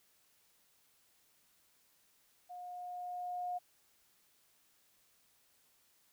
sine tone with level ramp, 717 Hz, F5, 45 cents sharp, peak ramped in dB -45 to -35 dBFS, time 2.49-3.59 s, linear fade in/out 20 ms, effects white hiss -71 dBFS RMS until 6.12 s

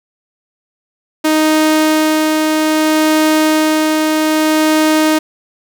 sawtooth tone with tremolo, 311.1 Hz, D#4, in tune, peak -5 dBFS, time 1.24-5.19 s, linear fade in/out 10 ms, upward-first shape sine, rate 0.62 Hz, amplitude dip 25%, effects none

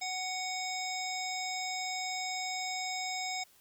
harmonic tone with a mistuned harmonic, 744 Hz, F#5, 9 cents sharp, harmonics 1 / 3 / 5 / 7 / 9 / 10, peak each -38 / -39 / -44 / -41 / -48 / -43 dBFS, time 0.01-3.44 s, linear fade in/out 10 ms, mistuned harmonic 7, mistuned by -24 cents, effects white hiss -63 dBFS RMS until 3.6 s

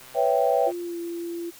click train, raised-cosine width 0.3 ms, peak -33 dBFS, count 93, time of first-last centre 0.01-0.723 s, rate 129 Hz
sine chord, C# half-diminished seventh, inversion third, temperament equal, 493.9 / 554.4 / 659.3 / 784 Hz, B4 / C#5 / E5 / G5, 0 / 0 / 0 / 0 cents, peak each -24 dBFS, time 0.14-0.72 s, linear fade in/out 50 ms
sine tone with pitch glide, 349.2 to 341.2 Hz, F4 to F4, 0 to -40 cents, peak -29 dBFS, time 0.66-1.51 s, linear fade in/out 20 ms, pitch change -40 cents, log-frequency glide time 0.8-0.97 s
effects white hiss -48 dBFS RMS until 1.59 s

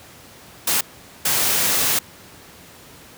white noise bursts at uneven times, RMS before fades -19 dBFS, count 2, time 0.67-0.81 / 1.25-1.99 s, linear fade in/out 5 ms, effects pink hiss -44 dBFS RMS until 3.17 s + high-pass 80 Hz 12 dB/octave

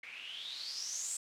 blue noise with low-pass filter sweep, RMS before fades -42 dBFS, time 0.03-1.17 s, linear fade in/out 5 ms, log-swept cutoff 2200 to 8000 Hz, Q 8.9, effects none

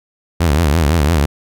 sawtooth tone with vibrato, 77.78 Hz, D#2, in tune, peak -7 dBFS, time 0.4-1.26 s, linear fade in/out 10 ms, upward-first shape triangle, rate 5.9 Hz, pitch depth 230 cents each way, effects none

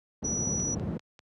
white low-pass noise, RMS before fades -32 dBFS, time 0.22-0.98 s, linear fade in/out 10 ms, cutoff 240 Hz, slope 12 dB/octave
sine tone, 5870 Hz, F#8, 15 cents flat, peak -29 dBFS, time 0.24-0.75 s, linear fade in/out 10 ms
click train, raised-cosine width 0.2 ms, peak -32 dBFS, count 4, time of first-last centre 0.6-1.192 s, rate 5.07 Hz
effects high-pass 80 Hz 12 dB/octave

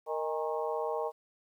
harmonic tone with a mistuned harmonic, 155.2 Hz, D#3, 4 cents flat, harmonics 3 / 4 / 5 / 6 / 7, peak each -34 / -36 / -38 / -40 / -41 dBFS, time 0.06-1.12 s, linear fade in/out 50 ms, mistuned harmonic 5, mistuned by +83 cents, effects 11-bit

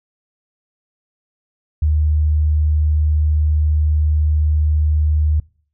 sine tone, 76.2 Hz, D#2, 36 cents flat, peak -12 dBFS, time 1.82-5.4 s, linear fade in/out 5 ms, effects noise-tail reverb RT60 0.5 s tail -25 dB re dry

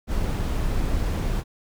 brown noise, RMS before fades -24 dBFS, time 0.07-1.44 s, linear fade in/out 50 ms, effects none

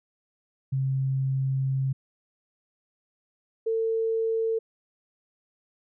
sine tone pair in turn, 133.8 / 450 Hz, C3 / A4, +39 / +39 cents, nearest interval octave + major sixth, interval 2100 cents, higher second, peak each -23 / -23 dBFS, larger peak neither, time 0.72-1.93 / 3.66-4.59 s, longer first, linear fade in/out 10 ms, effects none

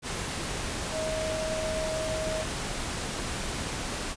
sine tone in noise, 632 Hz, D#5, 27 cents sharp, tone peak -30 dBFS, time 0.91-2.45 s, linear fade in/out 50 ms, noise pink, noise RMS -33 dBFS, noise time 0.02-4.16 s, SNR 0 dB, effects resampled to 22050 Hz

